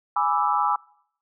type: chord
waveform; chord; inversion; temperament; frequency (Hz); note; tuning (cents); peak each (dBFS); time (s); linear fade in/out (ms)
sine; E dominant seventh; first; equal; 830.6 / 987.8 / 1174.7 / 1318.5; G#5 / B5 / D6 / E6; 0 / 0 / 0 / 0; -24 / -25 / -25 / -26; 0.16-0.76; 5
effects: noise-tail reverb RT60 0.7 s tail -25 dB re dry